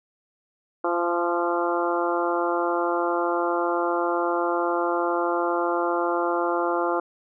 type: harmonic tone with a mistuned harmonic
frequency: 172.5 Hz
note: F3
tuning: 21 cents flat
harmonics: 2 / 3 / 4 / 5 / 6 / 7 / 8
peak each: -26 / -28 / -29 / -30 / -31 / -31 / -32 dBFS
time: 0.84-7 s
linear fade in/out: 5 ms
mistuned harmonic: 6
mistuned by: +20 cents
effects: none